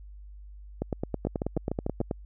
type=two click trains; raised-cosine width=2 ms; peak=-15 / -15 dBFS; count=13 / 6; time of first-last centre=0.82-2.112 / 1.27-2.013 s; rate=9.29 / 6.73 Hz; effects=added 50 Hz sine -43 dBFS peak until 2.25 s